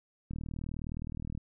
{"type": "click train", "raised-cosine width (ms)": 5, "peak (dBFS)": -26, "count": 43, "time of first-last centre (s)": [0.31, 1.376], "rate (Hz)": 39.4, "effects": []}